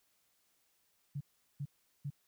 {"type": "tone bursts", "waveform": "sine", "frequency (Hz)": 142.5, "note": "C#3", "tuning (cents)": 48, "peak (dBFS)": -36, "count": 3, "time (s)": [1.15, 2.104], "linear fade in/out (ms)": 10, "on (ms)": 58, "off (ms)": 390, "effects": ["white hiss -75 dBFS RMS until 2.27 s"]}